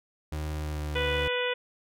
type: tone with pitch glide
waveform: 35% pulse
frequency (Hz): 76.6 to 74.68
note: D#2 to D2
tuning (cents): -27 to +30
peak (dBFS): -29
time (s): 0.32-1.28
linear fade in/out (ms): 5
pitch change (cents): -43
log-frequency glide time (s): 0.52-0.98
type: harmonic tone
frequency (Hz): 493.9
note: B4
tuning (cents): 0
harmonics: 1 / 2 / 3 / 4 / 5 / 6 / 7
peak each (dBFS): -29 / -37 / -35 / -35 / -35 / -36 / -38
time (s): 0.95-1.54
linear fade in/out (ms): 10
effects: none